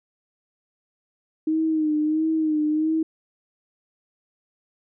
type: tone with vibrato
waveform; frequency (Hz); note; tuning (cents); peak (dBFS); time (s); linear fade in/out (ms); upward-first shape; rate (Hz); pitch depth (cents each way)
sine; 311.1; D#4; 0; -19; 1.47-3.03; 5; sine; 1.5; 48
effects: none